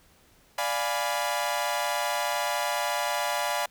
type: chord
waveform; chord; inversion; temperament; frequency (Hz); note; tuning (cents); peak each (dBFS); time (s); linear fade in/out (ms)
sawtooth; D diminished seventh; none; equal with one note detuned; 587.3 / 700.9 / 830.6 / 987.8; D5 / F5 / Ab5 / Cb6; 0 / +6 / 0 / 0; -28; 0.58-3.66; 5
effects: pink hiss -60 dBFS RMS until 3.7 s